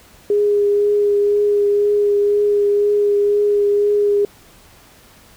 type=tone with vibrato; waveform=sine; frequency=410.4 Hz; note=G#4; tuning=21 cents flat; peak=-12 dBFS; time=0.3-4.25 s; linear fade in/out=2 ms; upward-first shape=triangle; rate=2 Hz; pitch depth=15 cents each way; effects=pink hiss -47 dBFS RMS until 5.36 s